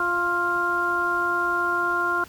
harmonic tone with a mistuned harmonic, 349.2 Hz, F4, in tune, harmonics 1 / 2 / 3 / 4, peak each -30 / -32 / -26 / -23 dBFS, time 0-2.24 s, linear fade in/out 2 ms, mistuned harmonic 3, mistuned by +19 cents, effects pink hiss -47 dBFS RMS until 2.28 s

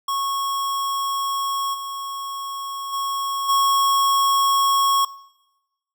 square tone with level steps, 1100 Hz, C#6, 14 cents flat, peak -22 / -28 / -23 / -16 dBFS, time 0.08-5.05 s, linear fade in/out 5 ms, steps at 1.73 / 2.92 / 3.48 s, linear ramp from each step 20 ms, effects noise-tail reverb RT60 1.0 s tail -22 dB re dry

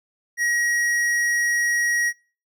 sine tone with hard clipping, 1900 Hz, A#6, 33 cents sharp, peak -21 dBFS, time 0.37-2.13 s, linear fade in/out 50 ms, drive 11 dB, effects noise-tail reverb RT60 0.4 s tail -24 dB re dry

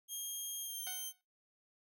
5% pulse tone with pitch glide, 3230 to 3129 Hz, G#7 to G7, -49 to -4 cents, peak -33 dBFS, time 0.08-1.13 s, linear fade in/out 50 ms, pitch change -55 cents, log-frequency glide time 0.6-0.91 s
10% pulse tone with exponential decay, 740 Hz, F#5, in tune, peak -34 dBFS, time 0.87-1.21 s, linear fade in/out 0 ms, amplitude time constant 73 ms
effects noise-tail reverb RT60 0.2 s tail -17 dB re dry

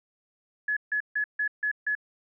sine tone bursts, 1700 Hz, G#6, 40 cents sharp, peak -24 dBFS, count 6, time 0.68-1.952 s, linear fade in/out 5 ms, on 87 ms, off 150 ms, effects none

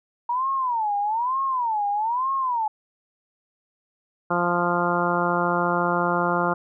sine tone with vibrato, 937 Hz, A#5, 9 cents sharp, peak -21 dBFS, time 0.29-2.68 s, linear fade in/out 5 ms, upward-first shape sine, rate 1.1 Hz, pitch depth 250 cents each way
harmonic tone, 174.61 Hz, F3, in tune, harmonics 1 / 2 / 3 / 4 / 5 / 6 / 7 / 8, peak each -28 / -28 / -28 / -28 / -28 / -28 / -28 / -28 dBFS, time 4.3-6.54 s, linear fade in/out 10 ms
effects none

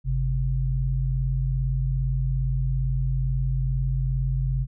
sine tone pair together, 49.83 / 132.2 Hz, G1 / C3, +29 / +18 cents, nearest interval octave + perfect fourth, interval 1689 cents, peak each -24 dBFS, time 0.04-4.67 s, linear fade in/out 50 ms, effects none

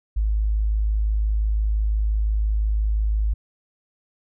sine tone, 52.9 Hz, G#1, 33 cents sharp, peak -18 dBFS, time 0.16-3.34 s, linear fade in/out 10 ms, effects none

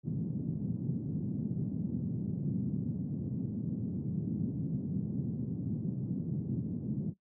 white band-pass noise, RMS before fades -35 dBFS, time 0.03-7.14 s, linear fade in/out 50 ms, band 120 to 220 Hz, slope 24 dB/octave, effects noise-tail reverb RT60 0.1 s tail -17 dB re dry

